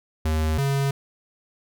square tone pair in turn, 78.4 / 138.37 Hz, D#2 / C#3, +14 / -3 cents, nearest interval minor seventh, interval 983 cents, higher second, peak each -21 dBFS, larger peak neither, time 0.25-0.58 / 0.58-0.91 s, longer neither, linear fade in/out 5 ms, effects none

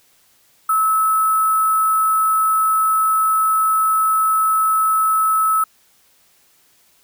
sine tone with sample-and-hold, 1300 Hz, E6, 24 cents flat, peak -13 dBFS, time 0.69-5.64 s, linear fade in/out 5 ms, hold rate 11025 Hz, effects white hiss -56 dBFS RMS until 7.03 s

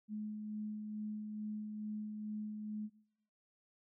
sine tone with tremolo, 212.5 Hz, G#3, 40 cents sharp, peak -38 dBFS, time 0.08-2.9 s, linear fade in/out 50 ms, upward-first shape sine, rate 2.3 Hz, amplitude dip 35%, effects noise-tail reverb RT60 0.9 s tail -22 dB re dry

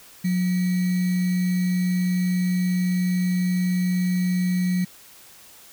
sine tone with sample-and-hold, 181.2 Hz, F#3, 36 cents flat, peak -19 dBFS, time 0.24-4.85 s, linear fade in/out 10 ms, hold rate 2100 Hz, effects white hiss -48 dBFS RMS until 5.72 s

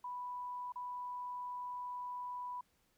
sine tone with dropouts, 987.8 Hz, B5, in tune, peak -40 dBFS, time 0.04-2.61 s, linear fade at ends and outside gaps 5 ms, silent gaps 0.722-0.757 s, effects pink hiss -75 dBFS RMS until 2.97 s

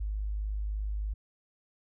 sine tone, 51.6 Hz, G#1, 10 cents flat, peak -30 dBFS, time 0-1.14 s, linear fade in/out 10 ms, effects none

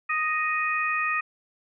harmonic tone, 622.3 Hz, D#5, in tune, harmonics 2 / 3 / 4, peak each -27 / -28 / -28 dBFS, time 0.09-1.21 s, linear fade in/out 10 ms, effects none

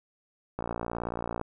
click train, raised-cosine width 1 ms, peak -18 dBFS, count 49, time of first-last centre 0.59-1.413 s, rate 58.3 Hz, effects none

